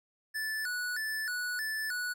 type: tone with vibrato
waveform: square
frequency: 1605 Hz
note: G6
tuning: 40 cents sharp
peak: -33 dBFS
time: 0.34-2.14 s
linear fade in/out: 20 ms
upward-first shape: square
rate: 1.6 Hz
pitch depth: 150 cents each way
effects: none